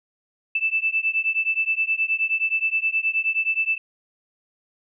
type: beating tone pair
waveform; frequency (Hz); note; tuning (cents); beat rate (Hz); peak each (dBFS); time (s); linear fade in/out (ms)
sine; 2637 / 2646.5; E7 / E7; 0 / +6; 9.5; -23; 0.55-3.78; 5
effects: none